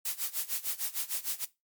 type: noise with tremolo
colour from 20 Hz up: blue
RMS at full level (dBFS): -31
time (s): 0.05-1.45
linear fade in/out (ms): 5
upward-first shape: sine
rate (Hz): 6.6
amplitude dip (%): 90
effects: noise-tail reverb RT60 0.2 s tail -17 dB re dry + MP3 96 kbps